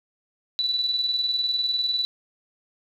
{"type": "tone with tremolo", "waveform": "sine", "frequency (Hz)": 3963, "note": "B7", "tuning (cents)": 5, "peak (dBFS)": -20, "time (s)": [0.59, 2.05], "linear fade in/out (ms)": 0, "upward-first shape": "square", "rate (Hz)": 20, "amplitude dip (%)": 45, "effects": []}